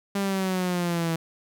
sawtooth linear sweep, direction down, 200 to 162.6 Hz, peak -20 dBFS, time 0.15-1.16 s, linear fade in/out 5 ms, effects none

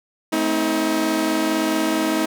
sawtooth chord, A diminished, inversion none, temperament equal with one note detuned, 220 / 261.6 / 317.7 Hz, A3 / C4 / Eb4, 0 / 0 / +36 cents, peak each -22 / -22 / -16 dBFS, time 0.32-2.26 s, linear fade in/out 10 ms, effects none

